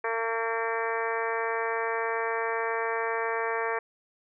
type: harmonic tone with a mistuned harmonic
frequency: 227.3 Hz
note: A#3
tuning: 43 cents flat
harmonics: 2 / 3 / 4 / 5 / 6 / 7 / 8 / 9 / 10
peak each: -31 / -36 / -34 / -35 / -40 / -37 / -35 / -42 / -40 dBFS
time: 0.04-3.79 s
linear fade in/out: 5 ms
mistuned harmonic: 10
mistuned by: +25 cents
effects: none